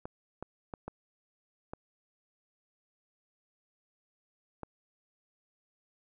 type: clicks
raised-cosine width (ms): 1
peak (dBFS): -25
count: 6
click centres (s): 0.055 / 0.426 / 0.738 / 0.88 / 1.735 / 4.633
effects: none